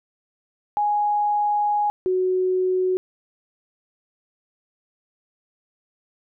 sine tone pair in turn, 830.6 / 370 Hz, G#5 / F#4, 0 / 0 cents, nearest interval octave + major second, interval 1400 cents, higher first, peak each -18 dBFS, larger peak neither, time 0.77-1.9 / 2.06-2.97 s, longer first, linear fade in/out 0 ms, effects none

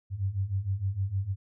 sine beating tone pair, 93.5 / 100 Hz, F#2 / G2, +19 / +35 cents, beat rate 6.5 Hz, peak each -32 / -29 dBFS, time 0.1-1.36 s, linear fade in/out 50 ms, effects none

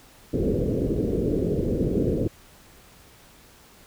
white low-pass noise, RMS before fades -24 dBFS, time 0.33-2.28 s, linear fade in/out 10 ms, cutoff 490 Hz, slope 48 dB/octave, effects pink hiss -52 dBFS RMS until 3.86 s

